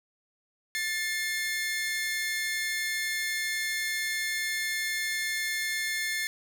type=tone pair together; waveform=sawtooth; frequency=1763.8 / 2136 Hz; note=A6 / C7; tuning=+4 / +35 cents; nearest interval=minor third; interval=331 cents; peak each=-28 dBFS; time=0.75-6.27 s; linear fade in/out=0 ms; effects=8-bit